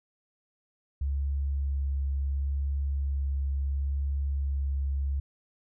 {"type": "tone with vibrato", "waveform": "sine", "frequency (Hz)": 69.3, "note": "C#2", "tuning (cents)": 0, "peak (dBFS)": -26, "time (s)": [1.01, 5.2], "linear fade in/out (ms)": 5, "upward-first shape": "sine", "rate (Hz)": 0.72, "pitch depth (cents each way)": 11, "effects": []}